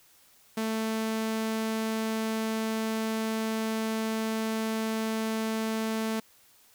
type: tone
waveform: sawtooth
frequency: 221.3 Hz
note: A3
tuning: 10 cents sharp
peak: -24 dBFS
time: 0.57-6.2 s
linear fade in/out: 5 ms
effects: white hiss -60 dBFS RMS until 6.74 s